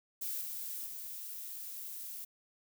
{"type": "noise with level steps", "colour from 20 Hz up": "violet", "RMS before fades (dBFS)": [-38, -41, -44], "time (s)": [0.21, 2.25], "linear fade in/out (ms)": 10, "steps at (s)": [0.41, 0.86], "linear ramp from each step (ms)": 2, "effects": []}